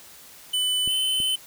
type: tone with pitch glide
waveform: square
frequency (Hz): 3000 to 3044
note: F#7 to F#7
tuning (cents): +23 to +48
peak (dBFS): -22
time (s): 0.53-1.36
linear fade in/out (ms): 10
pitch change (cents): +25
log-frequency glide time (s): 0.87-0.93
type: clicks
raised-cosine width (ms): 3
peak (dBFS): -24 / -25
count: 2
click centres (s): 0.876 / 1.202
effects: white hiss -47 dBFS RMS until 1.46 s